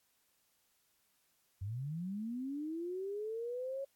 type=linear sweep; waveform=sine; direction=up; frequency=90.6 to 554.4 Hz; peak=-37 dBFS; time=1.61-3.85 s; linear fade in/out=10 ms; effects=white hiss -75 dBFS RMS until 3.95 s + AAC 64 kbps